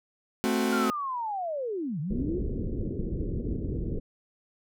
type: chord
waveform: 40% pulse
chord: F# diminished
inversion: first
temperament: equal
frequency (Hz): 220 / 261.6 / 370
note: A3 / C4 / F#4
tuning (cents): 0 / 0 / 0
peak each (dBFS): -27 / -28 / -29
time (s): 0.44-0.9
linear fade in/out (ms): 0
type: linear two-way sweep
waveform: sine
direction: down then up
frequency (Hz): 1428 to 138.59 to 379.5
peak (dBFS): -29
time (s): 0.72-2.4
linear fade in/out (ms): 10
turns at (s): 2
type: low-pass noise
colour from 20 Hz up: pink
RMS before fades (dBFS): -31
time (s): 2.1-4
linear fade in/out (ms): 10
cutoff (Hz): 460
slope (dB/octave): 48
effects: none